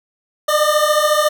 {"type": "beating tone pair", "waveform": "25% pulse", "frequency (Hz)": [597, 611], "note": ["D5", "D#5"], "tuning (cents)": [28, -32], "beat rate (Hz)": 14, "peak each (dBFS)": -12, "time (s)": [0.48, 1.29], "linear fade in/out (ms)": 10, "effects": []}